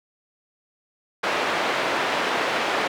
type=band-pass noise; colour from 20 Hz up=pink; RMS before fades=-24 dBFS; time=1.23-2.88 s; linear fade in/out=10 ms; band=470 to 2700 Hz; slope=12 dB/octave; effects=none